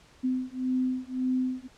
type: beating tone pair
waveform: sine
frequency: 255.3 / 257.1 Hz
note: C4 / C4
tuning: -42 / -30 cents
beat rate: 1.8 Hz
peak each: -29 dBFS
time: 0.23-1.68 s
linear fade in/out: 20 ms
effects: pink hiss -57 dBFS RMS until 1.77 s + low-pass 7000 Hz 12 dB/octave